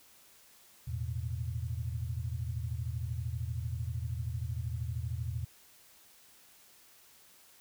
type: chord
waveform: sine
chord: E suspended fourth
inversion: none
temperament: equal with one note detuned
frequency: 82.41 / 110 / 122.9 Hz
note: E2 / A2 / B2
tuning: 0 / 0 / -8 cents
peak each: -37 / -38 / -38 dBFS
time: 0.87-5.45 s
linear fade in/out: 10 ms
effects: white hiss -60 dBFS RMS until 7.6 s